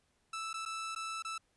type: tone with dropouts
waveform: sawtooth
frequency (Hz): 1318.5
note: E6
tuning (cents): 0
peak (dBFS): -34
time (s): 0.33-1.38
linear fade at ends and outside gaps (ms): 5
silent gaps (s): 0.531-0.54 / 0.653-0.659 / 0.95-0.96 / 1.224-1.248
effects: pink hiss -75 dBFS RMS until 1.56 s + resampled to 24000 Hz